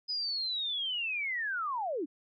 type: linear sweep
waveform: sine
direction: down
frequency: 5030 to 256.6 Hz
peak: -31 dBFS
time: 0.08-2.06 s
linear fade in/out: 20 ms
effects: none